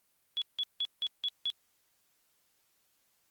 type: tone bursts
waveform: sine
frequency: 3382 Hz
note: G#7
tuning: 31 cents sharp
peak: -29 dBFS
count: 6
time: 0.37-1.502 s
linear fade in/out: 0 ms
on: 47 ms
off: 170 ms
effects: white hiss -73 dBFS RMS until 3.3 s + Opus 32 kbps